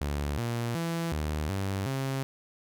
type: tone with pitch steps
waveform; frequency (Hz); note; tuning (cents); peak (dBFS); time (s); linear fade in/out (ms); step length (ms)
sawtooth; 72.4 / 118 / 167 / 76.1 / 97.3 / 134.6; D2 / A#2 / E3 / D#2 / G2 / C3; -24 / +22 / +23 / -38 / -12 / +49; -25; 0.01-2.23; 0; 370
effects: none